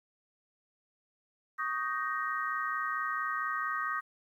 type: chord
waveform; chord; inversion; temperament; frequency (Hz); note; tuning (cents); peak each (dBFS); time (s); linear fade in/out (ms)
sine; Eb dominant seventh; third; just; 1120.1 / 1244.5 / 1555.6 / 1866.8; Db6 / Eb6 / G6 / Bb6; +18 / 0 / -14 / +2; -38 / -34 / -38 / -37; 1.58-4.01; 20
effects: 11-bit